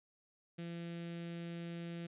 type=tone with notch filter; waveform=sawtooth; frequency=170 Hz; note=F3; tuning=46 cents flat; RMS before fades=-44 dBFS; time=0.58-2.07 s; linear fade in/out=10 ms; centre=970 Hz; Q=0.77; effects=resampled to 8000 Hz